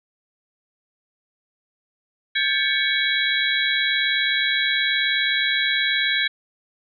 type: tone cluster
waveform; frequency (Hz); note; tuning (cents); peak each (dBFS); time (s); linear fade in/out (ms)
sine; 1594 / 1733 / 2236 / 3324 / 3912; G6 / A6 / C#7 / G#7 / B7; +28 / -27 / +14 / +1 / -17; -25; 2.35-6.28; 10
effects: none